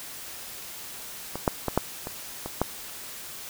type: clicks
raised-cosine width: 1 ms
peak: -17 / -6 / -11 / -6 / -19 / -18 / -8 dBFS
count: 7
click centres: 1.356 / 1.478 / 1.683 / 1.776 / 2.071 / 2.46 / 2.616 s
effects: white hiss -40 dBFS RMS until 3.49 s